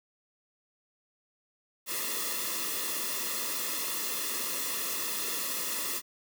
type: noise with comb filter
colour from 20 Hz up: white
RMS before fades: -33 dBFS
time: 1.86-6.02 s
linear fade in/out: 50 ms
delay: 1.3 ms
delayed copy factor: -0.8
effects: high-pass 200 Hz 12 dB/octave